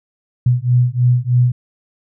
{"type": "beating tone pair", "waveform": "sine", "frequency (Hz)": [122, 125.2], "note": ["B2", "B2"], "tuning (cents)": [-21, 24], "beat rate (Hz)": 3.2, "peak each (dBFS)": -14, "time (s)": [0.46, 1.52], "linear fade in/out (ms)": 5, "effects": []}